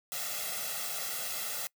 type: noise with comb filter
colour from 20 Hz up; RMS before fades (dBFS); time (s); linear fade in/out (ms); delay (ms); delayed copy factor
white; -36; 0.12-1.67; 0; 1.5; +1
effects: noise-tail reverb RT60 0.1 s tail -24 dB re dry + high-pass 200 Hz 12 dB/octave